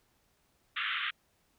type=band-pass noise; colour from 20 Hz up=pink; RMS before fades=-34 dBFS; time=0.76-1.11 s; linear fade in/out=10 ms; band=1200 to 3600 Hz; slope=96 dB/octave; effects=pink hiss -72 dBFS RMS until 1.58 s